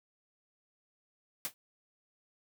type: noise with exponential decay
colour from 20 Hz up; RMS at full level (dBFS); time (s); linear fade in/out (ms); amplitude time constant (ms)
white; -31; 1.45-1.54; 0; 18
effects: none

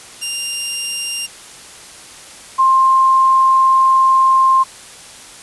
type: tone pair in turn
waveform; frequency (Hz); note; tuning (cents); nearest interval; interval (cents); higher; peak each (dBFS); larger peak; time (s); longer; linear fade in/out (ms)
15% pulse / sine; 2794 / 1056.3; F7 / C6; 0 / +16; octave + perfect fourth; 1684; first; -13 / -8; second; 0.21-1.27 / 2.58-4.64; second; 20
effects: white hiss -37 dBFS RMS until 5.42 s + resampled to 24000 Hz

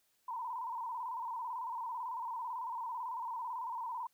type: tone with vibrato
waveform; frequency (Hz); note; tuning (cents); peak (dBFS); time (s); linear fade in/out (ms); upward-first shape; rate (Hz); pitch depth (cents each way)
sine; 960; B5; -49; -37; 0.28-4.07; 5; square; 18; 77
effects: white hiss -75 dBFS RMS until 4.13 s

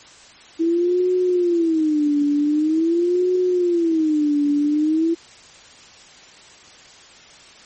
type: tone with vibrato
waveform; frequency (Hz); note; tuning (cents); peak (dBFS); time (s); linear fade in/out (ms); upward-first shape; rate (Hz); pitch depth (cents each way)
sine; 325.2; E4; -23; -15; 0.59-5.15; 20; sine; 0.45; 200
effects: white hiss -45 dBFS RMS until 7.65 s + MP3 32 kbps

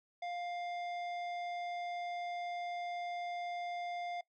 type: tone with hard clipping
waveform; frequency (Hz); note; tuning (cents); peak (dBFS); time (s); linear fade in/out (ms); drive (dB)
triangle; 702; F5; +9; -40; 0.22-4.21; 5; 17
effects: noise-tail reverb RT60 0.1 s tail -20 dB re dry + low-pass 5000 Hz 12 dB/octave

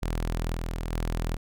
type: tone with level steps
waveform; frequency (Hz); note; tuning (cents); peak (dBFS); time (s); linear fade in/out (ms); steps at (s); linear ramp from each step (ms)
sawtooth; 41.2; E1; 0; -23 / -26 / -23; 0.02-1.37; 10; 0.54 / 0.92; 10
effects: none

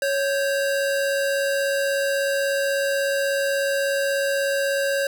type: tone pair together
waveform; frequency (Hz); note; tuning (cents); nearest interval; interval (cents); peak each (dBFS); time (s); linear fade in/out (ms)
square; 554.4 / 1566.8; C#5 / G6; 0 / -1; octave + tritone; 1799; -22 / -28; 0.02-5.07; 2
effects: none

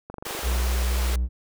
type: click train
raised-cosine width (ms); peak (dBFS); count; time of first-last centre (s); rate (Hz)
1; -22; 13; 0.1-0.6; 24
type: high-pass noise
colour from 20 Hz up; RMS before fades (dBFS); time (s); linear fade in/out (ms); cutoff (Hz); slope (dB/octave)
pink; -33; 0.25-1.16; 5; 320; 96
type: tone with pitch glide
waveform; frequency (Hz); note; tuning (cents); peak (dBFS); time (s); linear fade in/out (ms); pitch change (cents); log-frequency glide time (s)
triangle; 61.74 to 61.31; B1 to B1; 0 to -12; -19; 0.42-1.29; 50; -12; 1.01-1.09
effects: none

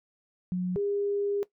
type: tone pair in turn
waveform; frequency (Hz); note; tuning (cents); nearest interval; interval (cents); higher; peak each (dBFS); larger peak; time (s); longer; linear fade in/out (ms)
sine; 181.3 / 404.8; F#3 / G#4; -35 / -44; octave + major second; 1391; second; -26; neither; 0.52-0.76 / 0.76-1.43; second; 0
effects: noise-tail reverb RT60 0.1 s tail -17 dB re dry

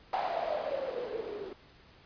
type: noise with low-pass filter sweep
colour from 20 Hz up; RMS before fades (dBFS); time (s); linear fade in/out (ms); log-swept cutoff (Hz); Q
violet; -35; 0.13-1.53; 2; 780 to 370; 8.8
effects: pink hiss -58 dBFS RMS until 2.05 s + resampled to 11025 Hz

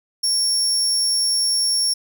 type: tone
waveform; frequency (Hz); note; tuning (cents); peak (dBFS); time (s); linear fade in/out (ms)
30% pulse; 5490; F8; -31; -13; 0.23-1.94; 10
effects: none

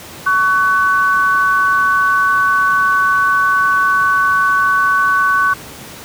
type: tone pair together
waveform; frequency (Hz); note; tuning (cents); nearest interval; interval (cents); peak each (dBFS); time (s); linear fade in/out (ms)
sine; 1123.7 / 1500; C#6 / F#6; +23 / +23; perfect fourth; 500; -13; 0.26-5.54; 10
effects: pink hiss -33 dBFS RMS until 6.04 s + high-pass 80 Hz 12 dB/octave

